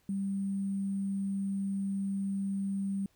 sine tone with sample-and-hold, 196.1 Hz, G3, 1 cent sharp, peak -30 dBFS, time 0.09-3.06 s, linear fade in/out 2 ms, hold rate 8820 Hz, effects pink hiss -70 dBFS RMS until 3.15 s

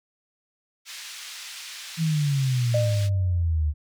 white band-pass noise, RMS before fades -39 dBFS, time 0.85-3.1 s, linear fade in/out 50 ms, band 1900 to 5400 Hz, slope 12 dB/octave
sine exponential sweep, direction down, 165.7 to 73.42 Hz, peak -20 dBFS, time 1.97-3.74 s, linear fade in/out 50 ms
sine tone with exponential decay, 604 Hz, D5, 48 cents sharp, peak -20 dBFS, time 2.74-3.43 s, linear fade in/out 5 ms, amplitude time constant 150 ms
effects none

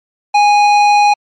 sine tone with hard clipping, 826 Hz, G#5, 10 cents flat, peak -8 dBFS, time 0.34-1.14 s, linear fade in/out 10 ms, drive 16 dB, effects low-pass 5000 Hz 12 dB/octave + MP3 48 kbps

